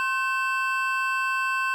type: tone cluster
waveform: triangle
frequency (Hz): 1060 / 1533 / 2652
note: C6 / G6 / E7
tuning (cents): +22 / -39 / +10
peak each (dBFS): -25 / -25 / -28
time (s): 0-1.74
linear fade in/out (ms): 0
effects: none